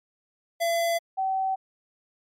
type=tone pair in turn; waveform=square / sine; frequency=676 / 765.2 Hz; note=E5 / G5; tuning=+43 / -42 cents; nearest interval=major second; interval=215 cents; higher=second; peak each=-23 dBFS; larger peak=neither; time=0.6-0.99 / 1.17-1.56 s; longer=neither; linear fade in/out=20 ms; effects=MP3 64 kbps